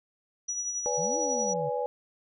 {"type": "tone with tremolo", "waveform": "sine", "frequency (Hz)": 5850, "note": "F#8", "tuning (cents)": -21, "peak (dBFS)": -28, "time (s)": [0.48, 1.54], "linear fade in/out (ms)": 10, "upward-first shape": "sine", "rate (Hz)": 11, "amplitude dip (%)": 45}
{"type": "chord", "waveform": "sine", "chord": "G# diminished", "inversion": "first", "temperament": "equal with one note detuned", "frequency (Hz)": [493.9, 575.2, 830.6], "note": ["B4", "D5", "G#5"], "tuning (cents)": [0, -36, 0], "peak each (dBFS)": [-30, -33, -33], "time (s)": [0.86, 1.86], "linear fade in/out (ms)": 0}
{"type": "exponential two-way sweep", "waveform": "sine", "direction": "up then down", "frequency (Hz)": [138.59, 329.6, 138.59], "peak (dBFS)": -35, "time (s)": [0.97, 1.7], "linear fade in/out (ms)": 20, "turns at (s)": 1.18}
{"effects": []}